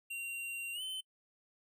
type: tone with pitch glide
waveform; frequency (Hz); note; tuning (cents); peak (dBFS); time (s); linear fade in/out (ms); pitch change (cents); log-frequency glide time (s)
square; 2759 to 3061; F7 to G7; -22 to -42; -39; 0.1-1.01; 10; +180; 0.73-0.82
effects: noise-tail reverb RT60 0.1 s tail -24 dB re dry